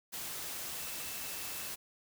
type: tone in noise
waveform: sine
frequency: 2637 Hz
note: E7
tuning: in tune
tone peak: -52 dBFS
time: 0.78-1.7 s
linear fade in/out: 20 ms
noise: white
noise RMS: -41 dBFS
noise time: 0.12-1.76 s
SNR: -14 dB
effects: none